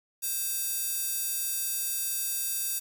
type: tone with high-pass filter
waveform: square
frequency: 523.3 Hz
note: C5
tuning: in tune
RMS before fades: -31 dBFS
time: 0.22-2.8 s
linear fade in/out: 20 ms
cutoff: 9300 Hz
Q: 0.9
effects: 8-bit